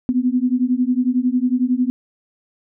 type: beating tone pair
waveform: sine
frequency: 245.3 / 256.3 Hz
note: B3 / C4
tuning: -12 / -36 cents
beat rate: 11 Hz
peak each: -18 dBFS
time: 0.09-1.9 s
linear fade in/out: 0 ms
effects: none